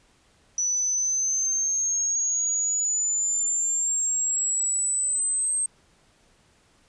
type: exponential sweep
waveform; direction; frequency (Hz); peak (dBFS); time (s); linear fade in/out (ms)
sine; up; 5920 to 8372; -22; 0.58-5.66; 2
effects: pink hiss -61 dBFS RMS until 6.88 s + resampled to 22050 Hz